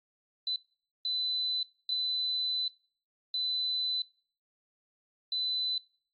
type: tone bursts at uneven times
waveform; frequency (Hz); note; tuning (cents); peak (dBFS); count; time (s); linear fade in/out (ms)
sine; 4010; B7; +26; -29; 5; 0.47-0.56 / 1.05-1.63 / 1.89-2.68 / 3.34-4.02 / 5.32-5.78; 2
effects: noise-tail reverb RT60 0.5 s tail -25 dB re dry + AAC 32 kbps